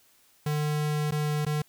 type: tone with dropouts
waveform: square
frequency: 150.1 Hz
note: D3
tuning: 38 cents sharp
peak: -26 dBFS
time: 0.46-1.62 s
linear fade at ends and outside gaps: 5 ms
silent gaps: 1.11-1.12 / 1.451-1.464 s
effects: white hiss -62 dBFS RMS until 1.68 s